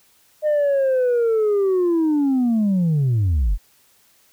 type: linear sweep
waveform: sine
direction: down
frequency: 614 to 36.64 Hz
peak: -13 dBFS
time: 0.42-3.58 s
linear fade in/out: 50 ms
effects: tanh soft clip ceiling -14 dBFS + white hiss -57 dBFS RMS until 4.32 s